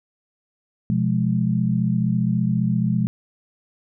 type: chord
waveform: sine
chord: F diminished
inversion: second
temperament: just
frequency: 125.72 / 174.61 / 209.5 Hz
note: Cb3 / F3 / Ab3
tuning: +31 / 0 / +15 cents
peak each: -22 dBFS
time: 0.9-3.07 s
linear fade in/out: 0 ms
effects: none